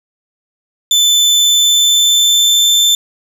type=tone with pitch glide; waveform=30% pulse; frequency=3520 to 3547 Hz; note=A7 to A7; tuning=0 to +13 cents; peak=-5 dBFS; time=0.91-2.95 s; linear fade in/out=2 ms; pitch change=+13 cents; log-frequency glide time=1.34-2.7 s; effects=none